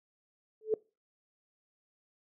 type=tone with exponential growth; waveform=sine; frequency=435.4 Hz; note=A4; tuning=18 cents flat; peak=-21 dBFS; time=0.61-0.74 s; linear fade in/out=2 ms; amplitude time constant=27 ms; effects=noise-tail reverb RT60 0.3 s tail -23 dB re dry